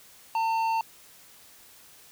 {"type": "tone with tanh clipping", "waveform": "sine", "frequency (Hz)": 900, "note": "A5", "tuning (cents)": 39, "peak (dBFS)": -25, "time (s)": [0.35, 0.81], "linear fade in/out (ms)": 2, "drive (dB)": 9, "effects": ["white hiss -53 dBFS RMS until 2.11 s"]}